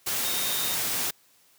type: tone in noise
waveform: sine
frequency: 3694 Hz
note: A#7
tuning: 16 cents flat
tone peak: -33 dBFS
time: 0.24-0.75 s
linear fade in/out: 10 ms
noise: white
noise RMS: -28 dBFS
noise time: 0.06-1.11 s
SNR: -8 dB
effects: white hiss -61 dBFS RMS until 1.58 s + high-pass 80 Hz 12 dB/octave